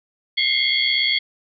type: tone cluster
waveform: sine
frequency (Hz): 2057 / 2134 / 3242 / 3370 / 4440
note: C7 / C7 / G#7 / G#7 / C#8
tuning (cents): -30 / +34 / -42 / +25 / +2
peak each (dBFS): -27 / -22 / -22 / -23 / -25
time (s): 0.37-1.19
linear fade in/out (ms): 10
effects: none